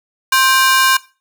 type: ring-modulated tone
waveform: sawtooth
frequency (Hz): 1314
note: E6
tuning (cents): -6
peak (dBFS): -3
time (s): 0.32-0.97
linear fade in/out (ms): 5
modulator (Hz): 259
effects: noise-tail reverb RT60 0.3 s tail -18 dB re dry

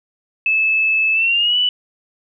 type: tone with pitch glide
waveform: sine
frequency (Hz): 2612 to 2966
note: E7 to F#7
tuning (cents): -17 to +4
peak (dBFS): -13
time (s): 0.46-1.69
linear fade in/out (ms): 2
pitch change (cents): +221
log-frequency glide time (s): 1.13-1.57
effects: none

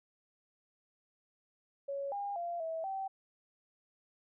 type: tone with pitch steps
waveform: sine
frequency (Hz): 557 / 807 / 690 / 650 / 773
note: C#5 / G#5 / F5 / E5 / G5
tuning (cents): +8 / -50 / -21 / -24 / -24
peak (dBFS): -35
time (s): 1.88-3.08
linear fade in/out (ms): 10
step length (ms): 240
effects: none

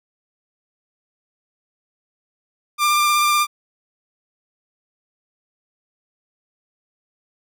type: tone with vibrato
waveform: sawtooth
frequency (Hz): 1191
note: D6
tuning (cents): +24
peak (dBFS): -11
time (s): 2.78-3.47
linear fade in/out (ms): 50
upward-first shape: triangle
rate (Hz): 16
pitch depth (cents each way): 18
effects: none

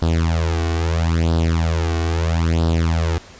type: tone with flanger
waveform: sawtooth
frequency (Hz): 82.41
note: E2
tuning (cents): 0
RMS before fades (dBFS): -18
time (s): 0.02-3.18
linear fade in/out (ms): 0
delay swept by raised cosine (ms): 0.22 to 2.72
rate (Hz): 0.76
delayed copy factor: +0.9
effects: pink hiss -42 dBFS RMS until 3.39 s + resampled to 16000 Hz

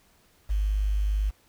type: tone with quantisation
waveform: sine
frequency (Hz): 51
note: G#1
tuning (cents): -31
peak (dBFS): -22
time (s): 0.49-1.31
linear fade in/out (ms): 20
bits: 8
effects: pink hiss -62 dBFS RMS until 1.48 s

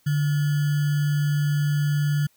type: tone with sample-and-hold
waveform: sine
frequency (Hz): 146.8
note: D3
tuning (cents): 0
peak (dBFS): -19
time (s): 0.06-2.27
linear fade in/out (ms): 10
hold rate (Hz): 1575
effects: white hiss -63 dBFS RMS until 2.36 s

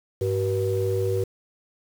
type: tone cluster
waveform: sine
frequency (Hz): 101.6 / 379.9 / 480.4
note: G#2 / F#4 / B4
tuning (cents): -38 / +46 / -48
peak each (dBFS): -25 / -25 / -26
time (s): 0.21-1.24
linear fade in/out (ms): 5
effects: tanh soft clip ceiling -13 dBFS + 7-bit

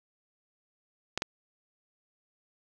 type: clicks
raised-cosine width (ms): 0.2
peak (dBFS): -12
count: 2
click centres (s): 1.176 / 1.221
effects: none

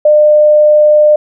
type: tone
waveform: sine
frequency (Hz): 602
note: D5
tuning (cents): +43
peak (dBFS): -3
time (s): 0.05-1.16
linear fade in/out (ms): 5
effects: none

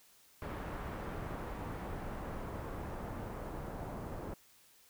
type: noise with low-pass filter sweep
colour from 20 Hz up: pink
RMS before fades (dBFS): -42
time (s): 0.42-4.34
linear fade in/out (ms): 0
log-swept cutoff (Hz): 1500 to 890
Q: 0.85
effects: white hiss -64 dBFS RMS until 4.89 s

